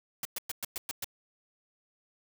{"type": "noise bursts", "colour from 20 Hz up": "white", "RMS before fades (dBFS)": -35, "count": 7, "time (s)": [0.23, 1.044], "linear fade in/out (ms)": 2, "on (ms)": 22, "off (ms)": 110, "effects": []}